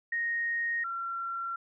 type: tone pair in turn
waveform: sine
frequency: 1864.7 / 1364.5 Hz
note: A#6 / F6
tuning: 0 / -41 cents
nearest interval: perfect fourth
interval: 541 cents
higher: first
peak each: -28 / -32 dBFS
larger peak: first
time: 0.12-0.84 / 0.84-1.56 s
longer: neither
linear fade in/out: 5 ms
effects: none